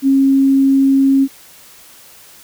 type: tone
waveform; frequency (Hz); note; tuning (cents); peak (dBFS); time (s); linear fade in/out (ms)
sine; 271.3; C#4; -37; -8; 0.02-1.28; 50
effects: white hiss -42 dBFS RMS until 2.43 s